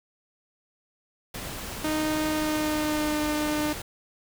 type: noise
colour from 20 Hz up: pink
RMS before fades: -36 dBFS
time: 1.34-3.82 s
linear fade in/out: 5 ms
type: tone with pitch glide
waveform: sawtooth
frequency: 309 to 301.2 Hz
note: D#4 to D4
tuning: -12 to +44 cents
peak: -21 dBFS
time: 1.84-3.73 s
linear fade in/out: 5 ms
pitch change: -44 cents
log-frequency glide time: 2.29-3.23 s
effects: none